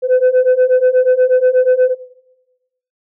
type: beating tone pair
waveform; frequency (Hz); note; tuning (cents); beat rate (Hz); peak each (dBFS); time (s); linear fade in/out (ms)
sine; 503 / 511.3; B4 / C5; +32 / -40; 8.3; -10; 0.02-1.95; 50
effects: noise-tail reverb RT60 1.0 s tail -18 dB re dry + tanh soft clip ceiling -6 dBFS